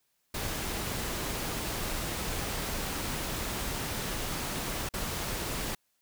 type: noise with dropouts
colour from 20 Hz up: pink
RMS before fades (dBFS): -34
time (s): 0.34-5.75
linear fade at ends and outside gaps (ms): 5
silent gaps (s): 4.89-4.937
effects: white hiss -75 dBFS RMS until 6.01 s